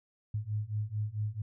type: beating tone pair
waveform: sine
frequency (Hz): 103.83 / 108.33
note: G#2 / A2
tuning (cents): 0 / -26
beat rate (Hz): 4.5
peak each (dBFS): -35 / -34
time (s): 0.34-1.42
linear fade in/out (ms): 5
effects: none